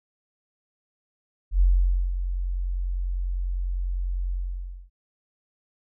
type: tone with ADSR envelope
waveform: sine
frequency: 45 Hz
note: F#1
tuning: 47 cents flat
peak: -14 dBFS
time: 1.51-4.9 s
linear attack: 96 ms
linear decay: 510 ms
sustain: -10 dB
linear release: 580 ms
effects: none